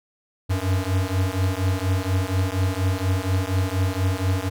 square beating tone pair, 91.9 / 96.1 Hz, F#2 / G2, -11 / -34 cents, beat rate 4.2 Hz, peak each -24 dBFS, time 0.49-4.5 s, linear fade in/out 20 ms, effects none

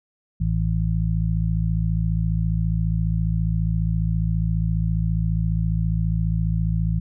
harmonic tone, 54.7 Hz, A1, 9 cents flat, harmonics 1 / 2 / 3, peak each -23 / -24 / -23 dBFS, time 0.4-7 s, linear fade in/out 10 ms, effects none

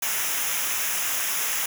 white noise with comb filter, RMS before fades -26 dBFS, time 0.02-1.66 s, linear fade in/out 5 ms, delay 0.23 ms, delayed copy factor -0.7, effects none

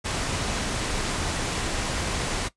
pink low-pass noise, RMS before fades -28 dBFS, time 0.04-2.49 s, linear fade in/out 20 ms, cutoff 9600 Hz, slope 24 dB/octave, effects noise-tail reverb RT60 0.1 s tail -17 dB re dry + resampled to 24000 Hz

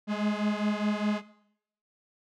45% pulse beating tone pair, 207.7 / 212.6 Hz, G#3 / G#3, 0 / +41 cents, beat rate 4.9 Hz, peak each -28 / -30 dBFS, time 0.07-1.22 s, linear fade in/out 50 ms, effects noise-tail reverb RT60 0.7 s tail -17 dB re dry + low-pass 4000 Hz 12 dB/octave

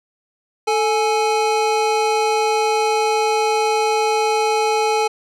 square tone pair together, 440 / 838.3 Hz, A4 / G#5, 0 / +16 cents, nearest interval major seventh, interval 1116 cents, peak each -19 dBFS, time 0.67-5.08 s, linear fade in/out 10 ms, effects low-pass 8000 Hz 12 dB/octave

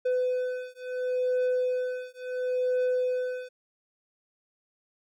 triangle beating tone pair, 503 / 503.72 Hz, B4 / B4, +32 / +34 cents, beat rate 0.72 Hz, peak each -27 dBFS, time 0.05-3.49 s, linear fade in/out 10 ms, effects none

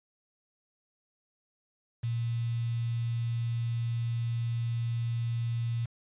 sine tone with quantisation, 117 Hz, A#2, 7 cents sharp, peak -28 dBFS, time 2.03-5.86 s, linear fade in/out 10 ms, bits 8, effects resampled to 8000 Hz

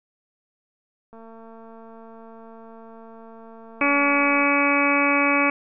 click train, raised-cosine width 1 ms, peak -32 dBFS, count 749, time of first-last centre 1.13-4.44 s, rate 226 Hz
harmonic tone, 284.1 Hz, C#4, 43 cents sharp, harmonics 1 / 2 / 3 / 4 / 5 / 6 / 7 / 8 / 9, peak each -23 / -26 / -29 / -24 / -29 / -32 / -33 / -22 / -26 dBFS, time 3.81-5.5 s, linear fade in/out 2 ms
effects none

